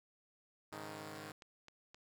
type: chord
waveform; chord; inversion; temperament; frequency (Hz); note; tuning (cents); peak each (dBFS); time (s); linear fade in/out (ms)
5% pulse; Ab suspended fourth; none; equal; 103.83 / 138.59 / 155.56; Ab2 / Db3 / Eb3; 0 / 0 / 0; -39 / -43 / -38; 0.72-1.32; 5
type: click train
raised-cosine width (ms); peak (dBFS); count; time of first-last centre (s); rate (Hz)
0.2; -37; 4; 1.16-1.945; 3.82
effects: none